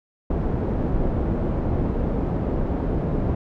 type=low-pass noise; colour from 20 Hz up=pink; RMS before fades=-23 dBFS; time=0.3-3.35 s; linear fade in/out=5 ms; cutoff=510 Hz; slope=12 dB/octave; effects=none